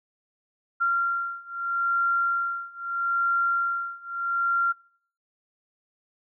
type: beating tone pair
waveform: sine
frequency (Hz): 1380 / 1380.78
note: F6 / F6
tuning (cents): -21 / -20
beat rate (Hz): 0.78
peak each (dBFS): -26 / -25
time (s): 0.8-4.73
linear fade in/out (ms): 20
effects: noise-tail reverb RT60 0.5 s tail -22 dB re dry